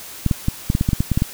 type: clicks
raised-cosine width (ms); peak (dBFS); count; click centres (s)
5; -4; 12; 0.263 / 0.312 / 0.484 / 0.701 / 0.751 / 0.811 / 0.889 / 0.932 / 1.005 / 1.117 / 1.175 / 1.221
effects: white hiss -36 dBFS RMS until 1.33 s